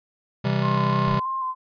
square chord, C major, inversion none, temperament just, 130.81 / 163.52 / 196.22 Hz, C3 / E3 / G3, 0 / -14 / +2 cents, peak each -24 / -28 / -26 dBFS, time 0.44-1.2 s, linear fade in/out 10 ms
sine tone with vibrato, 1046.5 Hz, C6, in tune, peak -24 dBFS, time 0.61-1.55 s, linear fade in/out 50 ms, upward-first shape square, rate 3.1 Hz, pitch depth 21 cents each way
brown noise, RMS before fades -35 dBFS, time 1.06-1.16 s, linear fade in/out 10 ms
effects resampled to 11025 Hz

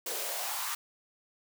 white noise with high-pass filter sweep, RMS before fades -35 dBFS, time 0.06-0.75 s, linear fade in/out 5 ms, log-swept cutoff 380 to 1200 Hz, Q 3.8, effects none

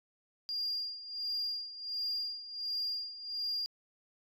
sine tone with tremolo, 4807 Hz, D8, 39 cents sharp, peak -30 dBFS, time 0.49-3.66 s, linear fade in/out 0 ms, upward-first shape sine, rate 1.4 Hz, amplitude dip 80%, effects tanh soft clip ceiling -30 dBFS

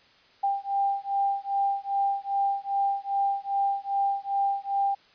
sine beating tone pair, 793 / 795.5 Hz, G5 / G5, +20 / +25 cents, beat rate 2.5 Hz, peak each -27 / -27 dBFS, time 0.43-4.95 s, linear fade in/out 10 ms, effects white hiss -58 dBFS RMS until 5.14 s + resampled to 11025 Hz

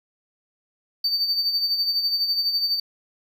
triangle tone with tremolo, 4591 Hz, D8, 40 cents flat, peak -17 dBFS, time 1.04-2.8 s, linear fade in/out 5 ms, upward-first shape sine, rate 12 Hz, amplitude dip 55%, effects none

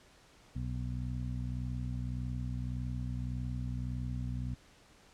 harmonic tone, 61.74 Hz, B1, in tune, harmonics 1 / 2 / 3 / 4, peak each -38 / -37 / -46 / -44 dBFS, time 0.55-4.55 s, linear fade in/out 10 ms, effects pink hiss -61 dBFS RMS until 5.13 s + low-pass 8000 Hz 12 dB/octave

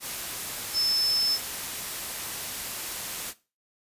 sine tone in noise, 5260 Hz, E8, 5 cents flat, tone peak -21 dBFS, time 0.73-1.39 s, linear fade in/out 50 ms, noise white, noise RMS -34 dBFS, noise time 0-3.34 s, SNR +10 dB, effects noise-tail reverb RT60 0.3 s tail -17 dB re dry + resampled to 32000 Hz

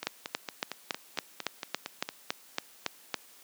two click trains, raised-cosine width 0.2 ms, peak -17 / -11 dBFS, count 10 / 12, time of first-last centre 0.03-2.089 / 0.07-3.143 s, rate 4.37 / 3.58 Hz, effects white hiss -56 dBFS RMS until 3.43 s + high-pass 200 Hz 12 dB/octave

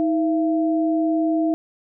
sine tone pair together, 318.6 / 675 Hz, D#4 / E5, +41 / +41 cents, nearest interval octave + minor second, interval 1300 cents, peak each -18 / -24 dBFS, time 0-1.54 s, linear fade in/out 0 ms, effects none

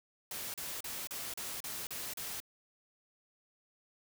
white noise bursts, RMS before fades -41 dBFS, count 8, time 0.31-2.402 s, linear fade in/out 2 ms, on 230 ms, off 36 ms, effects none

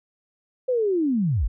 sine linear sweep, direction down, 523.3 to 36.05 Hz, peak -19 dBFS, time 0.68-1.48 s, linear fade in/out 10 ms, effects none

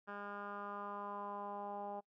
10% pulse tone with low-pass filter sweep, 203.2 Hz, G#3, 38 cents flat, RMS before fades -45 dBFS, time 0.07-2.01 s, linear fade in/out 20 ms, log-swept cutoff 1600 to 770 Hz, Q 3.8, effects noise-tail reverb RT60 0.1 s tail -26 dB re dry

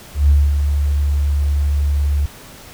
sine tone with ADSR envelope, 72 Hz, D2, 34 cents flat, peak -6 dBFS, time 0.14-2.26 s, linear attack 150 ms, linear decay 230 ms, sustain -7 dB, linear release 5 ms, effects tanh soft clip ceiling -3 dBFS + pink hiss -39 dBFS RMS until 2.73 s

